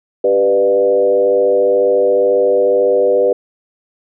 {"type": "tone with frequency modulation", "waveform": "sine", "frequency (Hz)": 493.9, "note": "B4", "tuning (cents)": 0, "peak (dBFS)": -9, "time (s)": [0.24, 3.33], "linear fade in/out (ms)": 5, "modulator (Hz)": 102, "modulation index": 1, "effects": []}